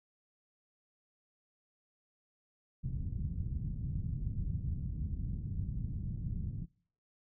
white low-pass noise, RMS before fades -37 dBFS, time 2.83-6.66 s, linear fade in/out 20 ms, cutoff 150 Hz, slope 24 dB/octave, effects noise-tail reverb RT60 0.6 s tail -26 dB re dry

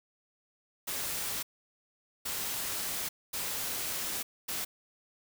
white noise bursts at uneven times, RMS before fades -35 dBFS, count 4, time 0.87-1.43 / 2.25-3.09 / 3.33-4.23 / 4.48-4.65 s, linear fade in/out 10 ms, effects none

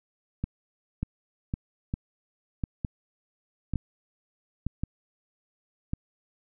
two click trains, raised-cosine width 5 ms, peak -16 / -16 dBFS, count 5 / 6, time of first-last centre 1.03-4.666 / 0.44-5.935 s, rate 1.1 / 0.91 Hz, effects none

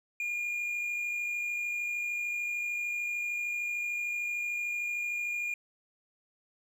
triangle tone with amplitude modulation, 2422 Hz, D#7, 47 cents flat, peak -28 dBFS, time 0.2-5.54 s, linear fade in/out 2 ms, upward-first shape sine, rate 53.3 Hz, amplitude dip 30%, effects none

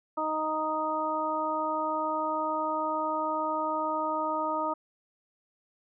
harmonic tone, 311.1 Hz, D#4, in tune, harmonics 1 / 2 / 3 / 4, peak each -36 / -33 / -31 / -32 dBFS, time 0.17-4.74 s, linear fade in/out 10 ms, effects none

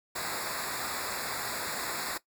pink noise with comb filter, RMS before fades -35 dBFS, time 0.15-2.18 s, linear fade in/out 10 ms, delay 0.33 ms, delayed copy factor -1, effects noise-tail reverb RT60 0.1 s tail -17 dB re dry

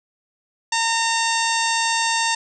harmonic tone with a mistuned harmonic, 914 Hz, A#5, 34 cents flat, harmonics 1 / 2 / 3 / 4 / 5 / 6 / 7 / 8 / 9, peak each -22 / -25 / -27 / -28 / -29 / -30 / -30 / -31 / -32 dBFS, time 0.72-2.35 s, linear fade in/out 5 ms, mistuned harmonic 7, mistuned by -32 cents, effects none

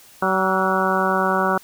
harmonic tone with a mistuned harmonic, 189.6 Hz, F#3, 43 cents sharp, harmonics 1 / 2 / 3 / 4 / 5 / 6 / 7 / 8, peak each -25 / -25 / -25 / -25 / -25 / -25 / -25 / -25 dBFS, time 0.22-1.58 s, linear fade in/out 5 ms, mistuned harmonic 8, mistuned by -59 cents, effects white hiss -48 dBFS RMS until 1.63 s

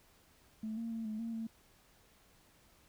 sine tone with pitch steps, 218.5 / 229.3 / 226.1 / 215.6 / 229.2 / 225 Hz, A3 / A#3 / A3 / A3 / A#3 / A3, -12 / -28 / +47 / -35 / -29 / +39 cents, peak -36 dBFS, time 0.63-1.47 s, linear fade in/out 5 ms, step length 140 ms, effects tanh soft clip ceiling -32 dBFS + pink hiss -66 dBFS RMS until 2.88 s

